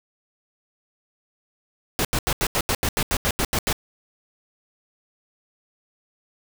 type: noise bursts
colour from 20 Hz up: pink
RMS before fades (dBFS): -22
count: 13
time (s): 1.99-3.728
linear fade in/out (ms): 0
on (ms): 58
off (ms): 82
effects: none